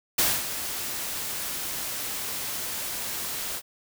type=noise with ADSR envelope; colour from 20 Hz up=white; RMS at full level=-21 dBFS; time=0.18-3.62 s; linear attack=8 ms; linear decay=240 ms; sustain=-11 dB; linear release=55 ms; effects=none